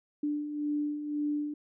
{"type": "beating tone pair", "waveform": "sine", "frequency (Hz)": [293.7, 295.6], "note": ["D4", "D4"], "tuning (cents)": [0, 11], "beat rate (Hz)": 1.9, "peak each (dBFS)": [-38, -30], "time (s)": [0.23, 1.54], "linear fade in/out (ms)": 5, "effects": []}